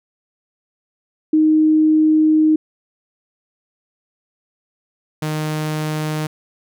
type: tone pair in turn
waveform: sine / sawtooth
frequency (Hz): 311.1 / 154.12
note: D#4 / D#3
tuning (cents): 0 / -16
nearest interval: octave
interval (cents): 1216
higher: first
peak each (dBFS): -10 / -16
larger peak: first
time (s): 1.33-2.56 / 5.22-6.27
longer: first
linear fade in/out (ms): 5
effects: none